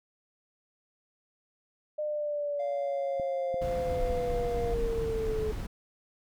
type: linear sweep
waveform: sine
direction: down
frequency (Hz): 606 to 428.9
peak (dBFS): -29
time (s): 1.98-5.52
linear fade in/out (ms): 10
type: tone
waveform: triangle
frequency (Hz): 697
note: F5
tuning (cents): -4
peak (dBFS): -34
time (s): 2.59-4.74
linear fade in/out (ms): 10
type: clicks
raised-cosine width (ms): 3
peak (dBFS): -29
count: 3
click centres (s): 3.198 / 3.543 / 4.345
type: noise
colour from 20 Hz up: brown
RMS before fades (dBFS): -34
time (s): 3.61-5.67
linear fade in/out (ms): 10
effects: none